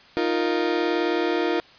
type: chord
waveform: 35% pulse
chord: Eb suspended second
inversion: none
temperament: just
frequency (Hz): 311.1 / 350 / 466.7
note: Eb4 / F4 / Bb4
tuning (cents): 0 / +4 / +2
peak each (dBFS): -25 / -22 / -25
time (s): 0.17-1.6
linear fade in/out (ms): 0
effects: white hiss -50 dBFS RMS until 1.78 s + resampled to 11025 Hz

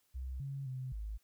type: tone with pitch steps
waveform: sine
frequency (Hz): 64.6 / 137.7 / 129.3 / 53.1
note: C2 / C#3 / C3 / G#1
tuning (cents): -21 / -11 / -20 / +39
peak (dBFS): -38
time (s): 0.14-1.18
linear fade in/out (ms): 20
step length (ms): 260
effects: white hiss -75 dBFS RMS until 1.23 s

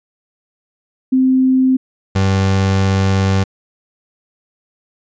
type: tone pair in turn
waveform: sine / 30% pulse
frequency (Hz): 260 / 96.47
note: C4 / G2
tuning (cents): -11 / -27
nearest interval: octave + perfect fourth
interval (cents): 1716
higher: first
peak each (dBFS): -9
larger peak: neither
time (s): 1.12-1.77 / 2.15-3.44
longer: second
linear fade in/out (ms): 10
effects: resampled to 16000 Hz

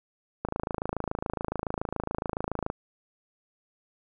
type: click train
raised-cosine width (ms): 1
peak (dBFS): -15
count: 62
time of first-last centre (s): 0.45-2.701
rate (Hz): 27.1
effects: none

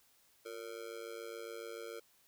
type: tone with amplitude modulation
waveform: square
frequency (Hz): 459.3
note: A#4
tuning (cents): -26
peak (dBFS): -40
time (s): 0.45-2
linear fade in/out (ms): 10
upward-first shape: sine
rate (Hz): 107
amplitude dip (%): 100
effects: white hiss -69 dBFS RMS until 2.27 s

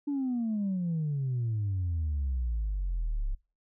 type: exponential sweep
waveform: sine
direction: down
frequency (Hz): 293.1 to 32.7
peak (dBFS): -26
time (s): 0.07-3.35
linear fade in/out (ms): 10
effects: noise-tail reverb RT60 0.3 s tail -23 dB re dry + tanh soft clip ceiling -25 dBFS

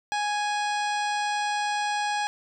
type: harmonic tone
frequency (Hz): 830.6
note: G#5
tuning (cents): 0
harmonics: 1 / 2 / 3 / 4 / 5 / 6 / 7 / 9 / 10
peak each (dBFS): -26 / -32 / -36 / -38 / -40 / -42 / -43 / -45 / -46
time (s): 0.12-2.27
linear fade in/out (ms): 0
effects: none

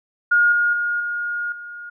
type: tone with level steps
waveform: sine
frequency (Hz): 1428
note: F6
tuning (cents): +38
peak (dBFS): -12 / -15 / -19 / -22 / -32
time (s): 0.31-1.9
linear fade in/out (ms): 10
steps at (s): 0.52 / 0.73 / 1 / 1.52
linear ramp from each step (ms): 2
effects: none

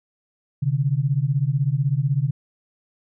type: beating tone pair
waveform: sine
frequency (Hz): 130.81 / 146.81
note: C3 / D3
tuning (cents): 0 / 0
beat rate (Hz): 16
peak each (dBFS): -21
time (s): 0.62-2.31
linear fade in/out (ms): 10
effects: none

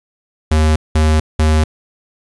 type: tone bursts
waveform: square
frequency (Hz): 77.78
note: D#2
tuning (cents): 0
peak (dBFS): -10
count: 3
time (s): 0.51-1.64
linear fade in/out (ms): 5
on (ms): 250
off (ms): 190
effects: resampled to 24000 Hz + 7-bit

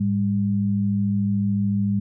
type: tone pair together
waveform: sine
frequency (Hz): 106.2 / 199.84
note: G#2 / G3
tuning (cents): +39 / +34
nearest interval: major seventh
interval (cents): 1095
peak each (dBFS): -24 / -20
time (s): 0-2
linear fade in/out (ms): 10
effects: none

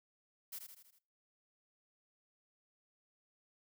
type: noise with echo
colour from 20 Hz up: blue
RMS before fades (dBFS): -45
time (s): 0.52-0.59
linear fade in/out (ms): 10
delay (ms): 80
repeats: 5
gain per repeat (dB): -5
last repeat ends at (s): 0.99
effects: noise-tail reverb RT60 0.4 s tail -21 dB re dry

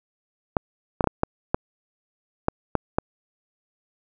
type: clicks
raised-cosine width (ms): 1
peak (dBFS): -5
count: 9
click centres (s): 0.568 / 1.008 / 1.042 / 1.073 / 1.234 / 1.545 / 2.484 / 2.753 / 2.985
effects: none

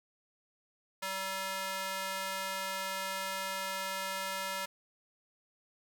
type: tone with high-pass filter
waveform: square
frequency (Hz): 191.5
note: G3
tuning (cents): -40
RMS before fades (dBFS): -37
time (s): 1.02-4.66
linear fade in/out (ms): 10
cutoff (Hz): 950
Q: 0.82
effects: none

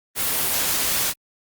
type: noise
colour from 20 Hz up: white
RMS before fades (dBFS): -22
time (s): 0.15-1.14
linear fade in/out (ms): 50
effects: Opus 32 kbps

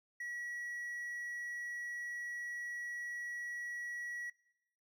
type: tone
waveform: triangle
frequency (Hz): 1927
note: B6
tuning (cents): -43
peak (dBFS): -38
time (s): 0.2-4.3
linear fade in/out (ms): 5
effects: noise-tail reverb RT60 0.9 s tail -22 dB re dry

